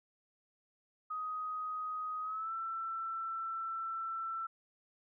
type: tone with pitch glide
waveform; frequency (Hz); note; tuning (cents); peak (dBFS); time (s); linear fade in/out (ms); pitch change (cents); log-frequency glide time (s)
sine; 1254 to 1336.3; D#6 to E6; +13 to +23; -36; 1.1-4.47; 10; +110; 2.22-2.53
effects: none